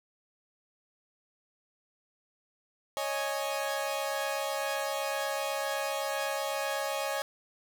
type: chord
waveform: sawtooth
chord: C# suspended second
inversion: none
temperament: equal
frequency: 554.4 / 622.3 / 830.6 Hz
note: C#5 / D#5 / G#5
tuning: 0 / 0 / 0 cents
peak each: -30 / -32 / -32 dBFS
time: 2.97-7.22 s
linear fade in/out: 0 ms
effects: none